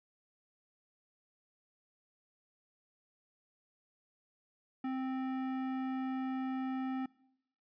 sine tone with hard clipping, 261.6 Hz, C4, in tune, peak -36 dBFS, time 4.84-7.06 s, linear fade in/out 5 ms, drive 14 dB, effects noise-tail reverb RT60 0.8 s tail -23 dB re dry + resampled to 11025 Hz

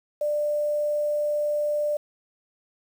sine tone with quantisation, 593 Hz, D5, 17 cents sharp, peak -22 dBFS, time 0.21-1.97 s, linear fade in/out 5 ms, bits 8, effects none

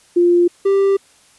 sine / triangle tone pair in turn, 349.2 / 393.1 Hz, F4 / G4, 0 / +5 cents, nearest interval major second, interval 205 cents, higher second, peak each -9 dBFS, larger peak neither, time 0.16-0.48 / 0.65-0.97 s, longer neither, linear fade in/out 10 ms, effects white hiss -51 dBFS RMS until 1.38 s + resampled to 24000 Hz

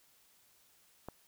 click, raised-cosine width 1 ms, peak -28 dBFS, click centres 1.086 s, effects white hiss -67 dBFS RMS until 1.27 s

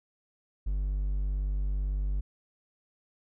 triangle tone, 49 Hz, G1, in tune, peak -25 dBFS, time 0.66-2.21 s, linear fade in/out 10 ms, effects none

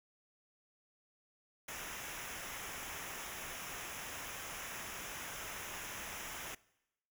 pink noise with comb filter, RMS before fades -45 dBFS, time 1.68-6.55 s, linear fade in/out 5 ms, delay 0.23 ms, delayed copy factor -0.7, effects noise-tail reverb RT60 0.9 s tail -22 dB re dry

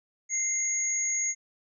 sine tone pair together, 2089 / 6632 Hz, C7 / G#8, -3 / -3 cents, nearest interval octave + minor sixth, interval 2000 cents, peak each -34 / -26 dBFS, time 0.29-1.35 s, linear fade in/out 50 ms, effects none

